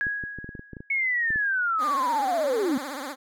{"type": "tone with exponential decay", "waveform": "sine", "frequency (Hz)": 1659, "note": "G#6", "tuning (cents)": -2, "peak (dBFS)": -22, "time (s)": [0.01, 1.03], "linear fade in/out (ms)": 0, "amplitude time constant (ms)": 220}
{"type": "clicks", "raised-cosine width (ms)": 3, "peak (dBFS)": -25, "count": 12, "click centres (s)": [0.068, 0.238, 0.387, 0.444, 0.491, 0.552, 0.594, 0.733, 0.768, 0.805, 1.305, 1.359]}
{"type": "linear sweep", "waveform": "sine", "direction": "down", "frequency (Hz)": [2217, 235.5], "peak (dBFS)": -22, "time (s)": [0.9, 2.78], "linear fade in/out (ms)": 5}
{"type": "tone with vibrato", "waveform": "10% pulse", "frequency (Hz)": 277.2, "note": "C#4", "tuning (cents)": 0, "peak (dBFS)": -24, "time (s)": [1.78, 3.16], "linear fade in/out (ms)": 50, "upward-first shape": "triangle", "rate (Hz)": 16, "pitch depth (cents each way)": 180}
{"effects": []}